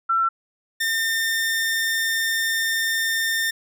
sine / sawtooth tone pair in turn, 1347 / 1809 Hz, E6 / A6, +37 / +48 cents, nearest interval perfect fourth, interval 511 cents, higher second, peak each -17 dBFS, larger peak neither, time 0.09-0.29 / 0.8-3.51 s, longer second, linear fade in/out 10 ms, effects none

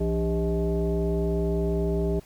sine tone with frequency modulation, 168.9 Hz, E3, 42 cents sharp, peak -22 dBFS, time 0-2.2 s, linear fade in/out 10 ms, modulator 231 Hz, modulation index 1.5, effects pink hiss -55 dBFS RMS until 2.25 s

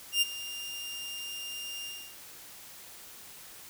sawtooth tone with ADSR envelope, 2801 Hz, F7, 4 cents sharp, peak -18 dBFS, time 0.12-2.16 s, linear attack 96 ms, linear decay 23 ms, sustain -16 dB, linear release 310 ms, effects white hiss -49 dBFS RMS until 3.69 s

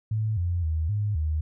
sine tone with pitch steps, 108.9 / 87.3 / 79.4 / 104.2 / 77.5 Hz, A2 / F2 / D#2 / G#2 / D#2, -17 / 0 / +36 / +6 / -6 cents, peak -23 dBFS, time 0.11-1.41 s, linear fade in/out 5 ms, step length 260 ms, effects none

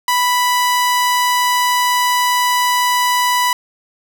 sawtooth tone, 987.8 Hz, B5, in tune, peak -9 dBFS, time 0.08-3.53 s, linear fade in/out 2 ms, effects none

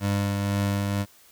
25% pulse tone with tremolo, 100.3 Hz, G2, 40 cents sharp, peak -18 dBFS, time 0-1.06 s, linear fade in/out 50 ms, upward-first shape triangle, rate 2 Hz, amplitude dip 30%, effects white hiss -55 dBFS RMS until 1.31 s

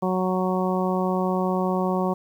harmonic tone, 185 Hz, F#3, in tune, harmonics 1 / 2 / 3 / 4 / 5 / 6, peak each -24 / -27 / -29 / -30 / -31 / -32 dBFS, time 0.02-2.14 s, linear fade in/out 10 ms, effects 9-bit

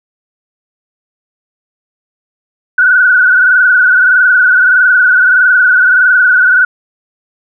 sine tone with frequency modulation, 1480 Hz, F#6, in tune, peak -4 dBFS, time 2.78-6.65 s, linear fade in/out 5 ms, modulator 21.6 Hz, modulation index 2.5, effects none

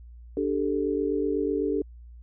sine chord, D suspended fourth, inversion none, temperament equal, 293.7 / 392 / 440 Hz, D4 / G4 / A4, 0 / 0 / 0 cents, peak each -28 dBFS, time 0.37-1.82 s, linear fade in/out 2 ms, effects added 59 Hz sine -43 dBFS peak until 2.22 s

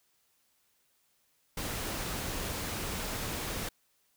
pink noise, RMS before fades -36 dBFS, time 1.57-3.69 s, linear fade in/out 5 ms, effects white hiss -72 dBFS RMS until 4.16 s

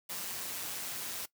white noise with amplitude modulation, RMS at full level -37 dBFS, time 0.09-1.26 s, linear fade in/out 10 ms, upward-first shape sine, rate 184 Hz, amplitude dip 50%, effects noise-tail reverb RT60 0.1 s tail -19 dB re dry + high-pass 100 Hz 12 dB/octave

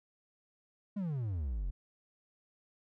triangle exponential sweep, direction down, 213 to 40.17 Hz, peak -31 dBFS, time 0.96-1.71 s, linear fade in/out 10 ms, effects none

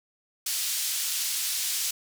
pink band-pass noise, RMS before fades -29 dBFS, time 0.46-1.91 s, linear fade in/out 5 ms, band 4200 to 16000 Hz, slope 12 dB/octave, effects none

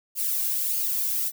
violet noise with flanger, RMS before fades -26 dBFS, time 0.15-1.32 s, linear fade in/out 50 ms, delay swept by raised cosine 0.52 to 1.62 ms, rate 1.6 Hz, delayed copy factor -0.55, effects none

